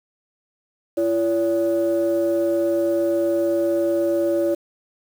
sine tone pair together, 338.6 / 569.5 Hz, E4 / C#5, +46 / +47 cents, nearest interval major sixth, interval 901 cents, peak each -19 dBFS, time 0.97-4.55 s, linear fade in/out 10 ms, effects tanh soft clip ceiling -12 dBFS + 7-bit

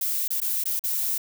violet noise with dropouts, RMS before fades -26 dBFS, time 0.01-1.18 s, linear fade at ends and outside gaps 5 ms, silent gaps 0.28-0.304 / 0.403-0.416 / 0.639-0.655 / 0.794-0.838 s, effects none

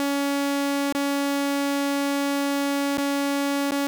sawtooth tone with dropouts, 281.2 Hz, C#4, 25 cents sharp, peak -18 dBFS, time 0-3.87 s, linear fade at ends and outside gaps 0 ms, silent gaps 0.925-0.949 / 2.972-2.982 / 3.708-3.719 s, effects none

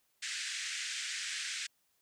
pink band-pass noise, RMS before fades -39 dBFS, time 0.22-1.67 s, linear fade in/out 10 ms, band 1600 to 8400 Hz, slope 48 dB/octave, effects white hiss -75 dBFS RMS until 2.01 s

